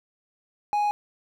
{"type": "tone", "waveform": "triangle", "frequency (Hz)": 830, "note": "G#5", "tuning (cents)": -1, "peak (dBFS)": -19, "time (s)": [0.73, 0.91], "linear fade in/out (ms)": 0, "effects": []}